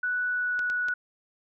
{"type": "tone with pitch glide", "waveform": "sine", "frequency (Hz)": [1480, 1470.6], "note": ["F#6", "F#6"], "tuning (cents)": [0, -11], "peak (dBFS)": -25, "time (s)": [0.03, 0.94], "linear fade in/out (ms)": 5, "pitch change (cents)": -11, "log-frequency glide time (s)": [0.27, 0.62]}
{"type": "clicks", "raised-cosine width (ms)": 0.2, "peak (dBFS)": -23, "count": 3, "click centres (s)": [0.592, 0.7, 0.885]}
{"effects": []}